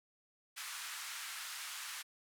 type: band-pass noise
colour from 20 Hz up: pink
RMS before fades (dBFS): -45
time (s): 0.56-2.03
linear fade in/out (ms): 20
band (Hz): 1200 to 13000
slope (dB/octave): 24
effects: none